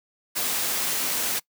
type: noise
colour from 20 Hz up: white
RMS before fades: -26 dBFS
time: 0.35-1.4 s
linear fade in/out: 20 ms
effects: noise-tail reverb RT60 0.1 s tail -23 dB re dry + high-pass 150 Hz 12 dB/octave